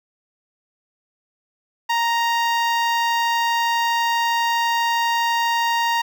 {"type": "tone with notch filter", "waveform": "sawtooth", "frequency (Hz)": 932.3, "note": "A#5", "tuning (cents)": 0, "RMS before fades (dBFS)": -20, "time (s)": [1.89, 6.02], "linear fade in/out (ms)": 10, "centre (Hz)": 10000, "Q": 0.61, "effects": []}